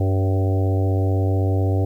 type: harmonic tone with a mistuned harmonic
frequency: 95.9 Hz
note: G2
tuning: 37 cents flat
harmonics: 1 / 3 / 4 / 5 / 6 / 7 / 8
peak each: -17 / -27 / -29 / -31 / -33 / -34 / -35 dBFS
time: 0-1.85 s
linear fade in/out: 5 ms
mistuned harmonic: 6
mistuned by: -19 cents
effects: 9-bit